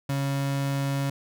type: tone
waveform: 35% pulse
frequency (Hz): 138.59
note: C#3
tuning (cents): 0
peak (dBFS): -23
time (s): 0.09-1.1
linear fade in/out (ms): 5
effects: none